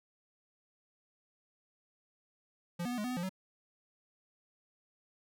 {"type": "tone with pitch steps", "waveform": "square", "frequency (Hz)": [173.3, 243.6, 246.8, 209.3, 248.9, 251.8, 174.3, 188.2], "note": ["F3", "B3", "B3", "G#3", "B3", "B3", "F3", "F#3"], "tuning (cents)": [-13, -24, -1, 14, 14, 34, -3, 30], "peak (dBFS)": -35, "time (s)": [2.79, 3.294], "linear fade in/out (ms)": 10, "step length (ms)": 63, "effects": []}